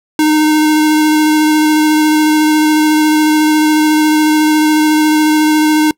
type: tone with vibrato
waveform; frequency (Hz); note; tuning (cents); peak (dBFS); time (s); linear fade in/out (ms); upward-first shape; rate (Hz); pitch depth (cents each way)
square; 307.3; D#4; -21; -8; 0.19-5.91; 2; square; 14; 9
effects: noise-tail reverb RT60 0.1 s tail -24 dB re dry